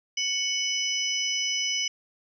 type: tone cluster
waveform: sine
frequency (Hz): 2218 / 2980 / 5120 / 5950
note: C#7 / F#7 / D#8 / F#8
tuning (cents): 0 / +12 / +49 / +9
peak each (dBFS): -32 / -29 / -31 / -31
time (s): 0.17-1.88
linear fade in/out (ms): 5
effects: none